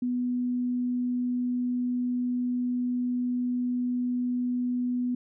sine tone, 247 Hz, B3, in tune, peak -25 dBFS, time 0.02-5.15 s, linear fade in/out 5 ms, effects none

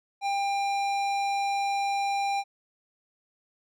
sine tone with hard clipping, 797 Hz, G5, 28 cents sharp, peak -27 dBFS, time 0.21-2.44 s, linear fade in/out 50 ms, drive 14 dB, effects none

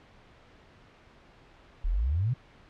sine exponential sweep, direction up, 35.23 to 134.8 Hz, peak -24 dBFS, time 1.84-2.34 s, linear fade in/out 10 ms, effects pink hiss -56 dBFS RMS until 2.69 s + low-pass 3000 Hz 12 dB/octave

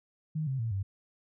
sine tone with pitch steps, 155.56 / 133.1 / 113.88 / 97.43 Hz, D#3 / C3 / A#2 / G2, 0 / +30 / -40 / -10 cents, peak -29 dBFS, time 0.35-0.83 s, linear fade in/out 10 ms, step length 120 ms, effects none

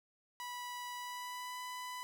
sawtooth tone with pitch glide, 981 to 997.6 Hz, B5 to B5, -12 to +17 cents, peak -38 dBFS, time 0.4-2.03 s, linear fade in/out 0 ms, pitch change +29 cents, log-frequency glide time 0.95-1.6 s, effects none

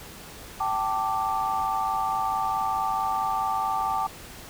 sine chord, G suspended second, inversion none, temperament equal with one note detuned, 775.4 / 880 / 1174.7 Hz, G5 / A5 / D6, -19 / 0 / 0 cents, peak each -28 dBFS, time 0.6-4.07 s, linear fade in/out 5 ms, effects pink hiss -43 dBFS RMS until 4.49 s

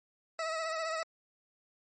20% pulse tone with vibrato, 645 Hz, E5, 38 cents flat, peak -28 dBFS, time 0.39-1.03 s, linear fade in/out 2 ms, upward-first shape triangle, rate 15 Hz, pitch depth 48 cents each way, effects MP3 32 kbps

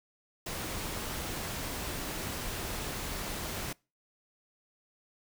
pink noise, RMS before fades -37 dBFS, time 0.46-3.73 s, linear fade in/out 5 ms, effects noise-tail reverb RT60 0.3 s tail -25 dB re dry

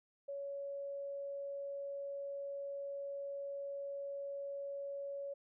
sine tone, 560 Hz, C#5, 18 cents sharp, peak -40 dBFS, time 0.28-5.34 s, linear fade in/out 10 ms, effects none

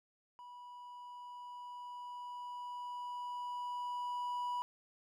triangle tone with level ramp, 979 Hz, B5, 15 cents flat, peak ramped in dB -48 to -33 dBFS, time 0.39-4.62 s, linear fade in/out 0 ms, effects none

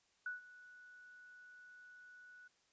sine tone with ADSR envelope, 1476 Hz, F#6, 5 cents flat, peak -38 dBFS, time 0.26-2.48 s, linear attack 3 ms, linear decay 140 ms, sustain -18 dB, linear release 8 ms, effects white hiss -75 dBFS RMS until 2.72 s + resampled to 16000 Hz

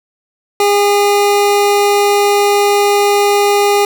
25% pulse tone, 407.3 Hz, G#4, 34 cents flat, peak -5 dBFS, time 0.6-3.85 s, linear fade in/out 2 ms, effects none

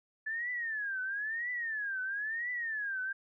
sine tone with vibrato, 1730 Hz, A6, 30 cents flat, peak -33 dBFS, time 0.26-3.13 s, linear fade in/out 10 ms, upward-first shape triangle, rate 1 Hz, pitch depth 250 cents each way, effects none

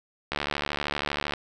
click train, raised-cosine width 0.3 ms, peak -11 dBFS, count 75, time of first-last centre 0.32-1.336 s, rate 72.8 Hz, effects none

